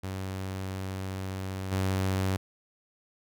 sawtooth tone with level steps, 95.1 Hz, F#2, 48 cents sharp, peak -29 / -22 dBFS, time 0.03-2.37 s, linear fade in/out 10 ms, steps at 1.71 s, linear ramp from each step 20 ms, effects none

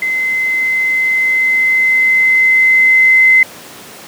sine tone with level ramp, 2057 Hz, C7, 30 cents flat, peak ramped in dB -13 to -4 dBFS, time 0.02-3.43 s, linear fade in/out 2 ms, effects pink hiss -33 dBFS RMS until 4.07 s + high-pass 200 Hz 12 dB/octave

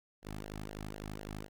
sawtooth tone with flanger, 51.91 Hz, G#1, in tune, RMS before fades -44 dBFS, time 0.22-1.49 s, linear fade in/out 50 ms, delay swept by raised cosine 0.82 to 2.12 ms, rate 4 Hz, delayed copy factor -0.9, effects none

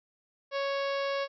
harmonic tone, 554.4 Hz, C#5, in tune, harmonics 1 / 2 / 3 / 4 / 5 / 6 / 7 / 8 / 9 / 10, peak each -30 / -36 / -40 / -42 / -44 / -46 / -47 / -48 / -49 / -50 dBFS, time 0.51-1.28 s, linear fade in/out 50 ms, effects none

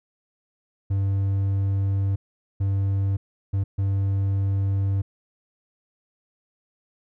triangle tone bursts at uneven times, 98 Hz, G2, in tune, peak -18 dBFS, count 4, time 0.9-2.16 / 2.6-3.17 / 3.53-3.64 / 3.78-5.02 s, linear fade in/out 10 ms, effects none

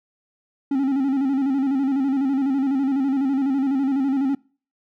triangle tone with vibrato, 271.2 Hz, C#4, 38 cents flat, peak -16 dBFS, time 0.71-4.35 s, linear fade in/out 5 ms, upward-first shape square, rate 12 Hz, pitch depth 58 cents each way, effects noise-tail reverb RT60 0.4 s tail -24 dB re dry

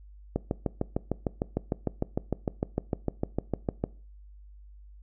click train, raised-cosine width 2 ms, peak -13 dBFS, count 24, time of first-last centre 0.36-3.84 s, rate 6.61 Hz, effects noise-tail reverb RT60 0.4 s tail -21 dB re dry + added 50 Hz sine -47 dBFS peak until 5.02 s

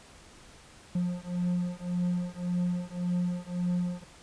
triangle beating tone pair, 176.7 / 178.5 Hz, F3 / F3, +21 / +38 cents, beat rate 1.8 Hz, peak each -29 dBFS, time 0.95-4.04 s, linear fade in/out 5 ms, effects pink hiss -53 dBFS RMS until 4.22 s + resampled to 22050 Hz

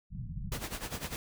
white low-pass noise, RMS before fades -39 dBFS, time 0.1-0.62 s, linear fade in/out 50 ms, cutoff 180 Hz, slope 48 dB/octave
pink noise with tremolo, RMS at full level -36 dBFS, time 0.52-1.16 s, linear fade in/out 0 ms, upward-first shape sine, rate 10 Hz, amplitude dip 80%
effects none

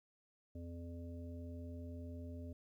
harmonic tone, 85.2 Hz, F2, 42 cents flat, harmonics 1 / 3 / 5 / 7, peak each -46 / -50 / -59 / -57 dBFS, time 0.55-2.53 s, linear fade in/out 5 ms, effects 13-bit

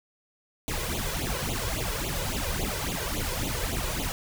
pink noise with flanger, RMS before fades -30 dBFS, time 0.68-4.12 s, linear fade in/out 0 ms, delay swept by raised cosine 0.28 to 2.08 ms, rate 3.6 Hz, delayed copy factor +1, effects none

